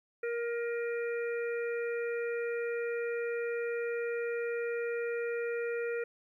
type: harmonic tone with a mistuned harmonic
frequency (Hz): 470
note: A#4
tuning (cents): +14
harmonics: 1 / 3 / 4 / 5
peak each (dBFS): -32 / -42 / -44 / -46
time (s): 0.23-6.04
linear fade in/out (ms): 5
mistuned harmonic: 5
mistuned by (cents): +41
effects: 12-bit